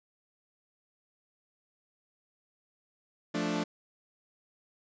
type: chord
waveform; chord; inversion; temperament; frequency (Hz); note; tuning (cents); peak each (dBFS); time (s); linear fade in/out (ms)
sawtooth; D minor; first; equal; 174.61 / 220 / 293.7; F3 / A3 / D4; 0 / 0 / 0; -31 / -30 / -29; 3.34-3.64; 10
effects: resampled to 16000 Hz